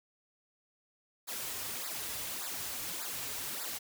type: noise with flanger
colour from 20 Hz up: white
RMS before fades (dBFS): -39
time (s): 1.27-3.79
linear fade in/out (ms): 20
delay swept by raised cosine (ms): 0.33 to 6.13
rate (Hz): 1.7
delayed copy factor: -0.95
effects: none